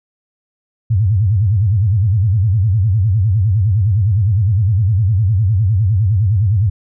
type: tone with vibrato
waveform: sine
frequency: 101.8 Hz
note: G#2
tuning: 34 cents flat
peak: -10 dBFS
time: 0.9-6.7 s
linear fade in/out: 10 ms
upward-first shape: sine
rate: 9.8 Hz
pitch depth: 230 cents each way
effects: none